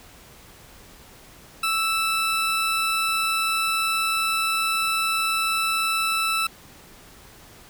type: tone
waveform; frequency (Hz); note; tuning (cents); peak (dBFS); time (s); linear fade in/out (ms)
20% pulse; 1318.5; E6; 0; -16; 1.63-6.47; 5
effects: pink hiss -48 dBFS RMS until 7.69 s